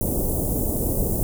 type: band-stop noise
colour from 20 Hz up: pink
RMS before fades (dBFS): -23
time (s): 0.01-1.23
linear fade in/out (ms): 0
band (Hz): 580 to 9900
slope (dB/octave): 24
effects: none